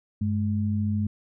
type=tone pair together; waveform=sine; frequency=98.04 / 211.5 Hz; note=G2 / G#3; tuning=+1 / +32 cents; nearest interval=octave + minor second; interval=1331 cents; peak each=-25 / -26 dBFS; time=0.21-1.07 s; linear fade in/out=5 ms; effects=none